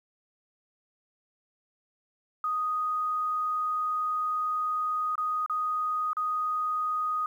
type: tone with dropouts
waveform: sine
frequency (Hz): 1244.5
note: D#6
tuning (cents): 0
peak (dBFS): -26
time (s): 2.44-7.26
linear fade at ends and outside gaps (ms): 2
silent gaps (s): 5.155-5.179 / 5.462-5.497 / 6.132-6.168
effects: 10-bit